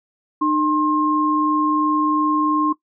sine tone pair together, 303.8 / 1064.6 Hz, D#4 / C6, -41 / +30 cents, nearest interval octave + minor seventh, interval 2171 cents, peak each -18 dBFS, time 0.41-2.73 s, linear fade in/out 10 ms, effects noise-tail reverb RT60 0.1 s tail -17 dB re dry

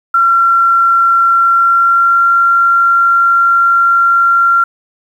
sine tone with pitch glide, 1365 to 1376.1 Hz, F6 to F6, -40 to -26 cents, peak -6 dBFS, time 0.14-4.64 s, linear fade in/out 5 ms, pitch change +14 cents, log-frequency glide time 1.33-2.22 s, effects 7-bit

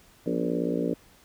harmonic tone with a mistuned harmonic, 58.27 Hz, A#1, in tune, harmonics 3 / 4 / 5 / 6 / 7 / 8 / 9 / 10, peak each -32 / -32 / -30 / -35 / -34 / -32 / -37 / -38 dBFS, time 0.26-0.94 s, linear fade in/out 5 ms, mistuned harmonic 4, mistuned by +58 cents, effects pink hiss -57 dBFS RMS until 1.24 s

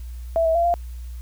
sine tone with pitch steps, 661 / 649 / 682 / 693 Hz, E5 / E5 / F5 / F5, +5 / -27 / -41 / -14 cents, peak -16 dBFS, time 0.36-0.74 s, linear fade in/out 0 ms, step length 95 ms, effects added 60 Hz sine -31 dBFS peak until 1.21 s + white hiss -54 dBFS RMS until 1.21 s

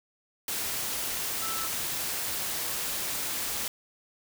sine tone in noise, 1318.5 Hz, E6, in tune, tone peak -36 dBFS, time 1.42-1.67 s, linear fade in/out 2 ms, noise white, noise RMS -32 dBFS, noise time 0.48-3.68 s, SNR -7 dB, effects none

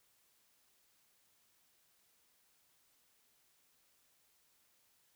silence, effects white hiss -73 dBFS RMS until 5.15 s

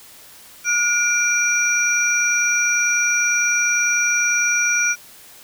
sine tone cluster, 1432 / 2361 / 5790 Hz, F6 / D7 / F#8, +43 / +9 / -38 cents, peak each -20 dBFS, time 0.64-4.96 s, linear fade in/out 50 ms, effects white hiss -44 dBFS RMS until 5.43 s

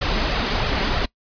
pink noise with flanger, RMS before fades -21 dBFS, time 0.01-1.06 s, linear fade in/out 10 ms, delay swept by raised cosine 1.5 to 5.2 ms, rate 3.1 Hz, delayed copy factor +0.55, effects noise-tail reverb RT60 0.1 s tail -22 dB re dry + resampled to 11025 Hz

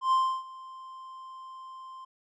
triangle tone with ADSR envelope, 1046 Hz, C6, 1 cent flat, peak -18 dBFS, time 0.01-2.05 s, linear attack 110 ms, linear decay 310 ms, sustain -22 dB, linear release 8 ms, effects resampled to 22050 Hz

